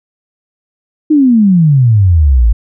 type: exponential sweep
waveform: sine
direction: down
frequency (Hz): 316.2 to 51.91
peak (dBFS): -4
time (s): 1.1-2.53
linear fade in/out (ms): 10
effects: none